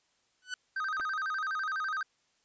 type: tone with exponential growth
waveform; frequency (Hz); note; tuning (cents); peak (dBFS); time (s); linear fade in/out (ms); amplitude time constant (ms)
sawtooth; 1495; F#6; +17; -27; 0.42-0.54; 2; 26
type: tone with vibrato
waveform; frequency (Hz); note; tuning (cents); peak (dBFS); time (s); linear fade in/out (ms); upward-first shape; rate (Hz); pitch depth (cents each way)
triangle; 1396.9; F6; 0; -29; 0.76-2.03; 5; square; 12; 190
type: clicks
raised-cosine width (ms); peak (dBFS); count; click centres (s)
0.5; -29; 2; 0.997 / 1
effects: white hiss -72 dBFS RMS until 2.44 s + resampled to 16000 Hz